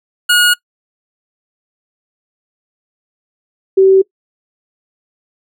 25% pulse / sine tone pair in turn, 1444 / 383.7 Hz, F#6 / G4, -43 / -37 cents, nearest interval octave + major seventh, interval 2294 cents, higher first, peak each -4 dBFS, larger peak neither, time 0.29-0.54 / 3.77-4.02 s, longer neither, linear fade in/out 10 ms, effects noise-tail reverb RT60 0.1 s tail -22 dB re dry

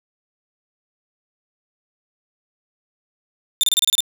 sawtooth tone bursts, 3594 Hz, A7, 36 cents sharp, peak -11 dBFS, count 8, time 3.61-4.005 s, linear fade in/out 0 ms, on 24 ms, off 29 ms, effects none

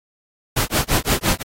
pink noise with tremolo, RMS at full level -17 dBFS, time 0.56-1.43 s, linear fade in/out 10 ms, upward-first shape sine, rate 5.8 Hz, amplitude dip 100%, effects AAC 48 kbps

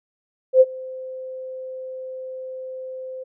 sine tone with ADSR envelope, 518 Hz, C5, 17 cents flat, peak -6 dBFS, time 0.53-3.24 s, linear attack 77 ms, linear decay 39 ms, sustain -24 dB, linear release 14 ms, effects none

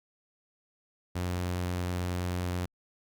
sawtooth tone, 89.4 Hz, F2, 41 cents sharp, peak -26 dBFS, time 1.15-2.66 s, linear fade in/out 10 ms, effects Opus 48 kbps

